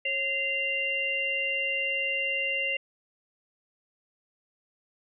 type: tone cluster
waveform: sine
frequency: 546 / 2075 / 2778 Hz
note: C#5 / C7 / F7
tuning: -26 / -15 / -10 cents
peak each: -36 / -31 / -28 dBFS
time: 0.05-2.77 s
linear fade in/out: 5 ms
effects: none